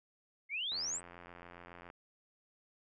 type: exponential sweep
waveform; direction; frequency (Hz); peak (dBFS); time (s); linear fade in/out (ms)
sine; up; 2093 to 8372; -35; 0.49-1.01; 50
type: click train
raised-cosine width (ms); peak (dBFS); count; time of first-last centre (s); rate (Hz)
0.5; -36; 104; 0.72-1.901; 87.2
effects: none